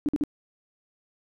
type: tone bursts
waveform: sine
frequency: 293.7 Hz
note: D4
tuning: in tune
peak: -21 dBFS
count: 3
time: 0.06-0.237 s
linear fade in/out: 0 ms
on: 27 ms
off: 48 ms
effects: none